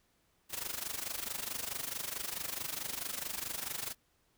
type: noise with amplitude modulation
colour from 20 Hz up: white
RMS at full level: -36 dBFS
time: 0.49-3.95 s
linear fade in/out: 50 ms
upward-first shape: sine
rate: 24.6 Hz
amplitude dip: 80%
effects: pink hiss -73 dBFS RMS until 4.37 s